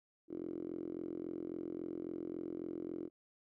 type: tone with band-pass filter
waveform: 5% pulse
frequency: 43.65 Hz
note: F1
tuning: in tune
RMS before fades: -43 dBFS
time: 0.28-3.1 s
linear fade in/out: 50 ms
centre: 330 Hz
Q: 6.2
effects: none